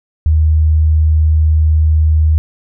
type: tone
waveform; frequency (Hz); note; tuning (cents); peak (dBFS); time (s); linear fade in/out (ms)
sine; 78; D#2; +5; -7; 0.26-2.38; 0
effects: none